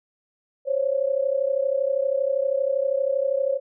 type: tone pair together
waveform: sine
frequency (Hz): 529 / 561.6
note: C5 / C#5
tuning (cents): +19 / +22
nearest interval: minor second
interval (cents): 103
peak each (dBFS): -23 / -23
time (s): 0.65-3.6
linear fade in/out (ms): 50
effects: none